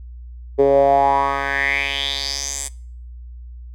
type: tone with band-pass filter sweep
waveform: 10% pulse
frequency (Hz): 138.59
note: C#3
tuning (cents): 0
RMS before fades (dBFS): -18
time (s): 0.58-2.69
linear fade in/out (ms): 20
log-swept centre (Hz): 420 to 8500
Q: 5.3
effects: noise-tail reverb RT60 0.5 s tail -23 dB re dry + added 60 Hz sine -33 dBFS peak until 3.74 s